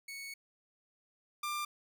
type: tone pair in turn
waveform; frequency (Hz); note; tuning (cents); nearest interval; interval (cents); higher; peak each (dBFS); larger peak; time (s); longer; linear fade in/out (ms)
sawtooth; 2217 / 1190.8; C#7 / D6; 0 / +24; major seventh; 1076; first; -39 / -31; second; 0.08-0.34 / 1.43-1.65; first; 5
effects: none